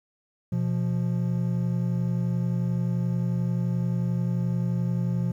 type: tone pair together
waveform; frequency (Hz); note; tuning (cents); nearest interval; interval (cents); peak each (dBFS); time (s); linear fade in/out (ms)
triangle; 123.47 / 174.89; B2 / F3; 0 / +3; tritone; 603; -24; 0.52-5.32; 5
effects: 10-bit